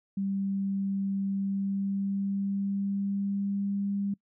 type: tone with pitch glide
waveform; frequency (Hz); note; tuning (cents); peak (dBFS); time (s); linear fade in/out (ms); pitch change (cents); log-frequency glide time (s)
sine; 196 to 199.77; G3 to G3; 0 to +33; -27; 0.17-4.14; 5; +33; 1.27-3.89
effects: noise-tail reverb RT60 0.1 s tail -24 dB re dry